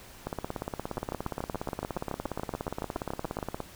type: two click trains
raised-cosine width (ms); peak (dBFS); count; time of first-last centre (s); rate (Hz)
1; -18 / -18; 18 / 58; 0.98-3.388 / 0.27-3.603; 7.06 / 17.1
effects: pink hiss -50 dBFS RMS until 3.75 s